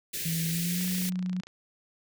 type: band-stop noise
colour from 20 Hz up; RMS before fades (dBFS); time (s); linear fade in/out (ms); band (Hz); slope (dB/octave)
white; -34; 0.13-1.1; 10; 500 to 1700; 48
type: tone with pitch glide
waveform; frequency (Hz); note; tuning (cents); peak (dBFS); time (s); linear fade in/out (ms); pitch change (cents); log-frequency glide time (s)
sine; 164.81 to 182.87; E3 to F#3; 0 to -20; -28; 0.25-1.41; 10; +180; 0.49-0.87
type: click train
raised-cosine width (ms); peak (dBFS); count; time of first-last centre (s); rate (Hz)
0.2; -28; 20; 0.81-1.47; 28.8
effects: none